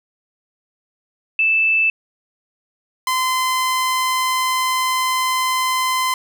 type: tone pair in turn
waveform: sine / sawtooth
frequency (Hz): 2637 / 1030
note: E7 / C6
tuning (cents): 0 / -28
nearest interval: octave + major third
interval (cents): 1628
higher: first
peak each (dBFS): -13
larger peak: neither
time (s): 1.39-1.9 / 3.07-6.14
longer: second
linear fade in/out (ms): 2
effects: none